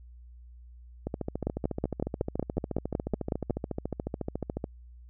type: two click trains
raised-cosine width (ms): 2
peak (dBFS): -14 / -18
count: 12 / 51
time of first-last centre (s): 1.47-3.507 / 1.07-4.641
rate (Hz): 5.4 / 14
effects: added 60 Hz sine -47 dBFS peak until 5.09 s